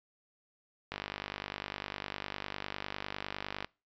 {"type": "click train", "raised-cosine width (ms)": 0.3, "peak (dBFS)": -20, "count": 137, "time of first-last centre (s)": [0.92, 3.645], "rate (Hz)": 49.9, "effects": ["noise-tail reverb RT60 0.3 s tail -24 dB re dry", "resampled to 16000 Hz"]}